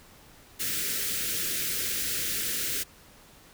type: band-stop noise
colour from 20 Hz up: white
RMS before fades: -30 dBFS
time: 0.59-2.84 s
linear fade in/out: 20 ms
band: 520 to 1400 Hz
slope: 48 dB/octave
effects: pink hiss -54 dBFS RMS until 3.53 s